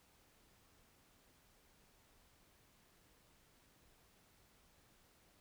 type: silence
effects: pink hiss -70 dBFS RMS until 5.4 s